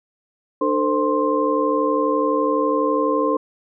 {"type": "tone cluster", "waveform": "sine", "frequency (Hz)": [298.2, 447, 519, 1052], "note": ["D4", "A4", "C5", "C6"], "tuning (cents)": [27, 27, -14, 9], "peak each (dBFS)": -22, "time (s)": [0.61, 3.37], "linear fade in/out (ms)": 5, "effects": []}